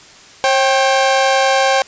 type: tone pair together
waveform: sawtooth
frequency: 539.4 / 784 Hz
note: C#5 / G5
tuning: -47 / 0 cents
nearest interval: tritone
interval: 647 cents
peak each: -10 dBFS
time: 0.44-1.82 s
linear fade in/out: 0 ms
effects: white hiss -41 dBFS RMS until 1.87 s + resampled to 16000 Hz